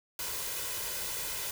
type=noise with comb filter; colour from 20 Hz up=white; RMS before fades=-36 dBFS; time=0.19-1.51 s; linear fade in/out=2 ms; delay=2 ms; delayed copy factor=+0.55; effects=none